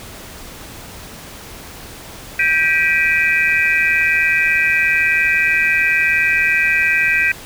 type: tone cluster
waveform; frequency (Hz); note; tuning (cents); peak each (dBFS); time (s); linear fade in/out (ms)
sine; 1573 / 1937 / 2352 / 2511; G6 / B6 / D7 / D#7; +6 / -34 / +2 / +15; -18; 2.39-7.32; 5
effects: pink hiss -35 dBFS RMS until 7.45 s